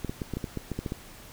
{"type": "clicks", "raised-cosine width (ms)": 3, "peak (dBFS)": -18, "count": 11, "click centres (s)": [0.047, 0.095, 0.218, 0.337, 0.37, 0.442, 0.573, 0.717, 0.79, 0.862, 0.921], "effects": ["pink hiss -48 dBFS RMS until 1.32 s"]}